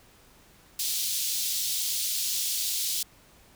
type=high-pass noise; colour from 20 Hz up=pink; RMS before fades=-29 dBFS; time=0.79-3.03 s; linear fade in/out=5 ms; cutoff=3600 Hz; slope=24 dB/octave; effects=pink hiss -57 dBFS RMS until 3.55 s